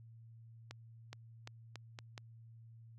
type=accelerating click train; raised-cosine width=0.2 ms; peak=-29 dBFS; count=6; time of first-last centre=0.71-2.178 s; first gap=420 ms; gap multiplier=0.82; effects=added 114 Hz sine -54 dBFS peak until 2.98 s